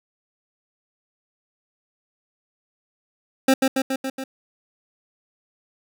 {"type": "tone with echo", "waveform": "25% pulse", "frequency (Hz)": 265.6, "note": "C4", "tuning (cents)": 26, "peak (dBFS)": -9, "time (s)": [3.48, 3.54], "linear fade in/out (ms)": 5, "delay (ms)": 140, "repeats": 5, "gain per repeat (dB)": -3, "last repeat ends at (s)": 4.24, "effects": []}